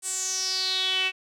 sawtooth tone with band-pass filter sweep, 376 Hz, F#4, 28 cents sharp, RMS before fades -27 dBFS, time 0.02-1.12 s, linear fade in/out 50 ms, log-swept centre 8500 to 2600 Hz, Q 6.8, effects none

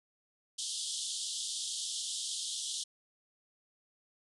pink band-pass noise, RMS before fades -38 dBFS, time 0.58-2.84 s, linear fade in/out 10 ms, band 3100 to 10000 Hz, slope 96 dB/octave, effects none

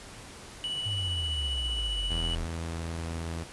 triangle tone with tremolo, 2952 Hz, F#7, 5 cents flat, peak -28 dBFS, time 0.64-2.35 s, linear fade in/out 0 ms, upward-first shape sine, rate 15 Hz, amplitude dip 30%
sine exponential sweep, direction down, 105.3 to 35.55 Hz, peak -31 dBFS, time 0.85-2.46 s, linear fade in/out 20 ms
sawtooth tone, 82.8 Hz, E2, 8 cents sharp, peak -29 dBFS, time 2.1-3.44 s, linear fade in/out 10 ms
effects pink hiss -46 dBFS RMS until 3.52 s + resampled to 24000 Hz

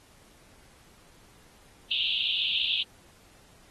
pink band-pass noise, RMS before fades -28 dBFS, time 1.91-2.83 s, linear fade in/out 5 ms, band 2700 to 3800 Hz, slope 96 dB/octave, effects pink hiss -58 dBFS RMS until 3.7 s + AAC 32 kbps

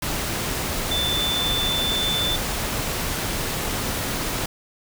sine tone in noise, 3527 Hz, A7, 3 cents sharp, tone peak -22 dBFS, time 0.91-2.36 s, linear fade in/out 5 ms, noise pink, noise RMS -26 dBFS, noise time 0.02-4.46 s, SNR +1 dB, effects none

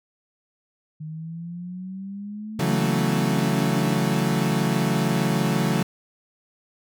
sine exponential sweep, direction up, 153.4 to 299.7 Hz, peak -31 dBFS, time 1-3.96 s, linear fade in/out 10 ms
35% pulse chord, F# minor seventh, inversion second, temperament equal, 138.59 / 164.81 / 185 / 220 Hz, C#3 / E3 / F#3 / A3, 0 / 0 / 0 / 0 cents, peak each -24 dBFS, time 2.59-5.83 s, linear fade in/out 5 ms
effects none

